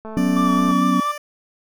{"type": "click train", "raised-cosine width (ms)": 1, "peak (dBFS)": -21, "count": 147, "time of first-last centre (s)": [0.05, 0.717], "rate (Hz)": 219}
{"type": "tone", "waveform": "15% pulse", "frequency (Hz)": 590, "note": "D5", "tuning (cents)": 8, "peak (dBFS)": -23, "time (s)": [0.17, 1.18], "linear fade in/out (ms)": 5}
{"type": "chord", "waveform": "sine", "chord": "F# suspended fourth", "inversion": "none", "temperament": "equal", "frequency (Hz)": [185, 246.9, 277.2], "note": ["F#3", "B3", "C#4"], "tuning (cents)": [0, 0, 0], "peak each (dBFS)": -20, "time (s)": [0.17, 1], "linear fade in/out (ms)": 0}
{"type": "tone with vibrato", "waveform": "triangle", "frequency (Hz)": 1159, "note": "D6", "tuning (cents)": -23, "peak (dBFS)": -18, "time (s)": [0.36, 1.12], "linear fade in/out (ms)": 10, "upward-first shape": "sine", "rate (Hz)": 4.4, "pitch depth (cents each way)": 30}
{"effects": []}